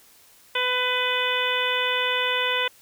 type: harmonic tone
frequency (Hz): 500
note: B4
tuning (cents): +21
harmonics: 1 / 2 / 3 / 4 / 5 / 6 / 7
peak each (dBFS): -29 / -29 / -29 / -29 / -29 / -29 / -29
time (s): 0.55-2.68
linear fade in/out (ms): 5
effects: white hiss -54 dBFS RMS until 2.81 s